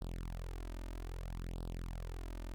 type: tone with flanger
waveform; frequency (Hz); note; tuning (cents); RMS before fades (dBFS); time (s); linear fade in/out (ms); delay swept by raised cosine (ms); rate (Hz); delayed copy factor
sawtooth; 42.93; F1; -29; -43; 0.01-2.54; 0; 0.22 to 3.32; 0.62; +0.95
effects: none